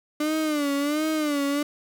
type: tone with vibrato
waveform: 35% pulse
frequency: 297 Hz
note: D4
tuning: 20 cents sharp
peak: -21 dBFS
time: 0.2-1.63 s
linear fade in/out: 5 ms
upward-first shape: sine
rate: 1.4 Hz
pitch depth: 100 cents each way
effects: none